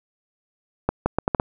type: accelerating click train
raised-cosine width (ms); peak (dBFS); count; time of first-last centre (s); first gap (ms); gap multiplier
1; -5; 6; 0.89-1.399; 170; 0.74
effects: none